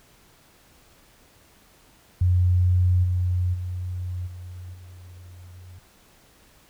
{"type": "tone with level steps", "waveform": "sine", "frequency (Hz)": 90.1, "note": "F#2", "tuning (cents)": -45, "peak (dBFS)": [-16, -20, -27, -35, -41], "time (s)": [2.21, 5.79], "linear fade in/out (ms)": 5, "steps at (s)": [3.03, 3.53, 4.26, 4.73], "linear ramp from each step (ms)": 20, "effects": ["pink hiss -56 dBFS RMS until 6.69 s"]}